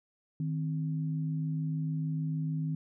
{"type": "tone pair together", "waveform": "sine", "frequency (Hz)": [156.15, 262.8], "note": ["D#3", "C4"], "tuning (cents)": [7, 8], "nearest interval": "major sixth", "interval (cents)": 901, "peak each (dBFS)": [-30, -39], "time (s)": [0.4, 2.75], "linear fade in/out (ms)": 2, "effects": []}